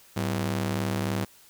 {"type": "ring-modulated tone", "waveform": "sawtooth", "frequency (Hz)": 146.83, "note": "D3", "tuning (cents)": 0, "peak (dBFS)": -19, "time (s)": [0.16, 1.25], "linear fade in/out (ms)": 10, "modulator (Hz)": 41.6, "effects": ["white hiss -55 dBFS RMS until 1.49 s"]}